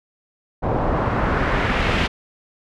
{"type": "noise with low-pass filter sweep", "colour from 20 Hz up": "pink", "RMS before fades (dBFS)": -20, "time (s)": [0.62, 2.08], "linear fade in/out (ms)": 20, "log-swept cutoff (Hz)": [760, 3000], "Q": 1.4, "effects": []}